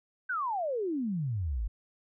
sine exponential sweep, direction down, 1568 to 47.44 Hz, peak -29 dBFS, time 0.29-1.68 s, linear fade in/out 10 ms, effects none

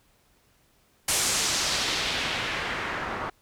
white noise with low-pass filter sweep, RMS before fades -28 dBFS, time 1.08-3.3 s, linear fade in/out 5 ms, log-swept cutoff 9500 to 1200 Hz, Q 1.3, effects pink hiss -64 dBFS RMS until 3.41 s

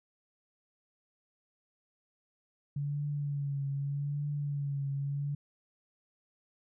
sine tone with vibrato, 142.4 Hz, C#3, 47 cents sharp, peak -31 dBFS, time 2.76-5.35 s, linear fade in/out 5 ms, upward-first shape triangle, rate 0.82 Hz, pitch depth 49 cents each way, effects none

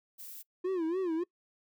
violet noise, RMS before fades -46 dBFS, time 0.18-0.43 s, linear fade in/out 20 ms
triangle tone with vibrato, 349.2 Hz, F4, in tune, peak -27 dBFS, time 0.64-1.24 s, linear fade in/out 10 ms, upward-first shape sine, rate 3.5 Hz, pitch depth 160 cents each way
effects noise-tail reverb RT60 0.1 s tail -24 dB re dry

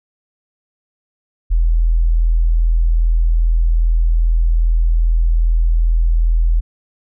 sine tone, 41.24 Hz, E1, 2 cents sharp, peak -10 dBFS, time 1.5-6.61 s, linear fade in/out 20 ms, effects none

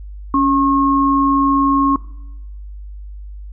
sine tone pair together, 278.7 / 1083 Hz, C#4 / C#6, +9 / -41 cents, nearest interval octave + major seventh, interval 2350 cents, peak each -14 dBFS, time 0.34-1.96 s, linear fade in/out 2 ms, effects noise-tail reverb RT60 0.9 s tail -20 dB re dry + added 50 Hz sine -29 dBFS peak until 3.52 s

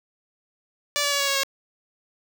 5% pulse tone with pitch steps, 580 / 573 / 566.1 / 559.3 / 552.5 / 545.9 Hz, D5 / D5 / C#5 / C#5 / C#5 / C#5, -22 / -43 / +36 / +15 / -6 / -27 cents, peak -10 dBFS, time 0.96-1.434 s, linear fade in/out 0 ms, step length 79 ms, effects none

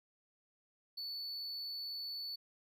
triangle tone, 4462 Hz, C#8, 11 cents sharp, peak -39 dBFS, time 0.97-2.36 s, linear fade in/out 10 ms, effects none

